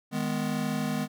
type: chord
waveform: square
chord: G# minor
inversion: second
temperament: just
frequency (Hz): 155.74 / 207.7 / 249.2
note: D#3 / G#3 / B3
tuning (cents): +2 / 0 / +16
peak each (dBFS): -34 / -32 / -32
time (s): 0.11-1.08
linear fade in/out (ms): 50
effects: none